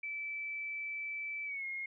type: tone with pitch glide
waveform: sine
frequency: 2316 to 2148 Hz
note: D7 to C7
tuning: -25 to +45 cents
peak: -37 dBFS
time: 0.03-1.86 s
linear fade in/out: 5 ms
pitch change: -130 cents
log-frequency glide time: 1.45-1.65 s
effects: none